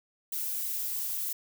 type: noise with flanger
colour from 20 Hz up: violet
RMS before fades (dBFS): -33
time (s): 0.32-1.33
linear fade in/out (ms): 5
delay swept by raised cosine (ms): 0.96 to 4.86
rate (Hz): 3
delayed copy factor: +0.7
effects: none